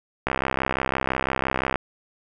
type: click train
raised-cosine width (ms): 0.5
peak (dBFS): -7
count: 99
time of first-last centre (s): 0.27-1.757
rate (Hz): 65.9
effects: none